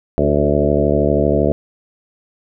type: harmonic tone with a mistuned harmonic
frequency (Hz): 72.7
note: D2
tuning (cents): -17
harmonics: 1 / 2 / 3 / 4 / 5 / 6 / 7 / 8 / 9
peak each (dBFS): -21 / -21 / -21 / -21 / -21 / -21 / -21 / -21 / -21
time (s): 0.18-1.52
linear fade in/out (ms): 0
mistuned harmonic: 5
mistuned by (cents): +26
effects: none